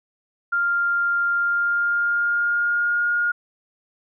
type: tone with pitch glide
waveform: sine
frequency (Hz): 1396.9 to 1425.4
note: F6 to F6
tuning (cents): 0 to +35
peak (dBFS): -18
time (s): 0.52-3.32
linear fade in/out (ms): 10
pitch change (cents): +35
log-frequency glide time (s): 1.34-3.08
effects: none